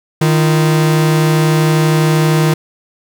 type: tone pair together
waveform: 45% pulse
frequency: 155.56 / 343.7 Hz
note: D#3 / F4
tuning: 0 / -28 cents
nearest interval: octave + major second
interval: 1372 cents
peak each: -10 / -17 dBFS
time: 0.21-2.54 s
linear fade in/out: 5 ms
effects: none

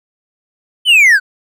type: linear sweep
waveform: triangle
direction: down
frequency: 3098 to 1463 Hz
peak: -3 dBFS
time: 0.85-1.2 s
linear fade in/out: 50 ms
effects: none

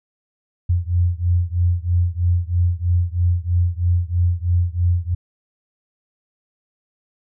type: beating tone pair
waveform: sine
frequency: 86.5 / 89.6 Hz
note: F2 / F2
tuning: -16 / +45 cents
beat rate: 3.1 Hz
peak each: -18 / -19 dBFS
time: 0.69-5.15 s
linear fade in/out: 10 ms
effects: none

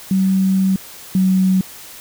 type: tone pair in turn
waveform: sine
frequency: 190.6 / 187.87 Hz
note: G3 / F#3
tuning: -48 / +27 cents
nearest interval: unison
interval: 25 cents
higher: first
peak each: -12 / -11 dBFS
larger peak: second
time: 0.11-0.76 / 1.15-1.61 s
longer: first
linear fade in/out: 2 ms
effects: white hiss -37 dBFS RMS until 2 s

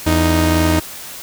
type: tone pair together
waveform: sawtooth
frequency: 83.45 / 311.1 Hz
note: E2 / D#4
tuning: +22 / 0 cents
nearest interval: octave + major seventh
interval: 2278 cents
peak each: -11 dBFS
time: 0.06-0.8 s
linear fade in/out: 10 ms
effects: white hiss -32 dBFS RMS until 1.22 s

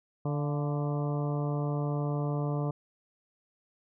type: harmonic tone with a mistuned harmonic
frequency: 146.5 Hz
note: D3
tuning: 4 cents flat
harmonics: 1 / 2 / 3 / 4 / 5 / 6 / 7 / 8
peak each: -29 / -37 / -38 / -40 / -42 / -47 / -45 / -47 dBFS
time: 0.25-2.71 s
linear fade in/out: 5 ms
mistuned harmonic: 5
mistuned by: -52 cents
effects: none

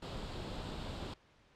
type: noise with comb filter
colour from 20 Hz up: pink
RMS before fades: -42 dBFS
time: 0.02-1.14 s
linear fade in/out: 5 ms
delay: 0.25 ms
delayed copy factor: +0.5
effects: pink hiss -66 dBFS RMS until 1.55 s + low-pass 4000 Hz 12 dB/octave

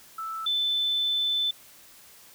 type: tone pair in turn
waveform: sine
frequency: 1318.5 / 3520 Hz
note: E6 / A7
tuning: 0 / 0 cents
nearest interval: octave + perfect fourth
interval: 1700 cents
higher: second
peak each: -31 / -23 dBFS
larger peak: second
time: 0.18-0.46 / 0.46-1.51 s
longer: second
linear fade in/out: 5 ms
effects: white hiss -52 dBFS RMS until 2.34 s

